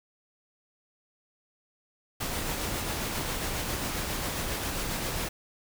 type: noise with tremolo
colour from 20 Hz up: pink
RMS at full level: -31 dBFS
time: 2.2-5.29 s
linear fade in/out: 10 ms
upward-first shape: sine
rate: 7.4 Hz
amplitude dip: 25%
effects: none